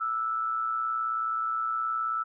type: tone with amplitude modulation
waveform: sine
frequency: 1318.5 Hz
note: E6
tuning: in tune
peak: -24 dBFS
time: 0-2.24 s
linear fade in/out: 20 ms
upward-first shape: sine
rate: 119 Hz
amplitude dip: 55%
effects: none